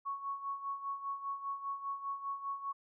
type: tone with tremolo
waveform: sine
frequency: 1108.7 Hz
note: C#6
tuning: in tune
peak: -34 dBFS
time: 0.05-2.73 s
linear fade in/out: 20 ms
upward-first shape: sine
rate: 5 Hz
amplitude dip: 70%
effects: none